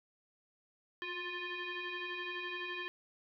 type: tone with frequency modulation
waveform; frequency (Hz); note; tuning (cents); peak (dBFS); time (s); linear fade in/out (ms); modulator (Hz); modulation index
sine; 358.4; F4; +45; -38; 1.02-2.88; 0; 705; 4.1
effects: none